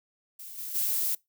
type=noise with level steps; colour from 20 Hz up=violet; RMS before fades=-43 / -37 / -28 dBFS; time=0.39-1.15 s; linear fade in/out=5 ms; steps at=0.57 / 0.74 s; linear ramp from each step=20 ms; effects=noise-tail reverb RT60 0.2 s tail -24 dB re dry